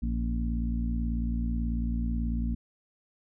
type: harmonic tone with a mistuned harmonic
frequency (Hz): 58.27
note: A#1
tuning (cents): 0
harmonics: 1 / 2 / 3 / 4 / 5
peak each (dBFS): -28 / -40 / -37 / -33 / -43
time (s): 0.02-2.55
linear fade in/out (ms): 10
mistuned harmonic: 5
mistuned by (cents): -50
effects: none